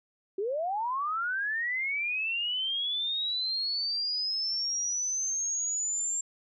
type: linear sweep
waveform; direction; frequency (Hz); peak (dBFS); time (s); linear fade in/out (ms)
sine; up; 370 to 7420; -28; 0.38-6.21; 5
effects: none